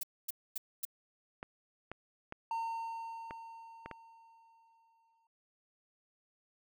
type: noise bursts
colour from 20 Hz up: violet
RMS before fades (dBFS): -37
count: 4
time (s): 0.01-0.852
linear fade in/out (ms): 5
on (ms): 23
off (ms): 250
type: clicks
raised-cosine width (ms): 0.5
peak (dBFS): -27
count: 6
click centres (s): 1.429 / 1.916 / 2.324 / 3.309 / 3.86 / 3.913
type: tone with exponential decay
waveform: triangle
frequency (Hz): 912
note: A#5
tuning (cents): -38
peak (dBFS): -31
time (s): 2.51-5.27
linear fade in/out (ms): 2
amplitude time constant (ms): 600
effects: none